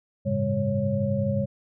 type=tone cluster; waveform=sine; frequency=98.3 / 109.8 / 137.4 / 202.3 / 552 Hz; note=G2 / A2 / C#3 / G#3 / C#5; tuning=+5 / -3 / -15 / -45 / -7 cents; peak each=-32 / -29 / -29 / -27 / -28 dBFS; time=0.25-1.46 s; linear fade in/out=20 ms; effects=none